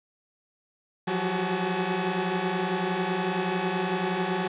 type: tone cluster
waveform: sawtooth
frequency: 172.8 / 183.6 / 374.7 / 399.6 / 857 Hz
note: F3 / F#3 / F#4 / G4 / A5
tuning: -18 / -13 / +22 / +33 / -46 cents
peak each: -30 / -26 / -26 / -34 / -29 dBFS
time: 1.07-4.48 s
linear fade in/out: 10 ms
effects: resampled to 8000 Hz + 9-bit